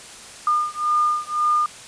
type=beating tone pair; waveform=sine; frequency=1211 / 1212.9 Hz; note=D#6 / D#6; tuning=-47 / -45 cents; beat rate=1.9 Hz; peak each=-21 dBFS; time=0.47-1.66 s; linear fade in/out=2 ms; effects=white hiss -40 dBFS RMS until 1.87 s + resampled to 22050 Hz